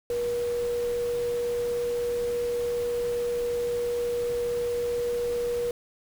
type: tone in noise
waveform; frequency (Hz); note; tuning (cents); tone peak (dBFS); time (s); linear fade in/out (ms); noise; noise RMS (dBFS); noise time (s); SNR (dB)
sine; 479.8; A#4; +50; -25; 0.1-5.71; 2; pink; -42; 0.1-5.71; +14
effects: none